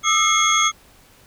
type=tone cluster; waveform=sine; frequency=1216 / 1307 / 2156 / 3349 / 6430 Hz; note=D#6 / E6 / C#7 / G#7 / G8; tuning=-40 / -15 / -49 / +14 / +43 cents; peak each=-20 dBFS; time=0.03-0.72 s; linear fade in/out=50 ms; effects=tanh soft clip ceiling -7 dBFS + pink hiss -51 dBFS RMS until 1.26 s